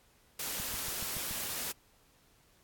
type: noise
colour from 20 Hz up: white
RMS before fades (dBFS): -37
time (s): 0.39-1.72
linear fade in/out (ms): 5
type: click train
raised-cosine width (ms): 5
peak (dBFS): -33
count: 6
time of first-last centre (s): 0.6-1.31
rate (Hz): 7.04
effects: pink hiss -66 dBFS RMS until 2.63 s + AAC 64 kbps